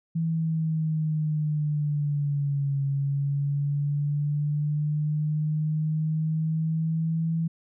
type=linear two-way sweep; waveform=sine; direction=down then up; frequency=164.3 to 138.59 to 164.3 Hz; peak=-23 dBFS; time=0.15-7.48 s; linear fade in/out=10 ms; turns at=2.83 s; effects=none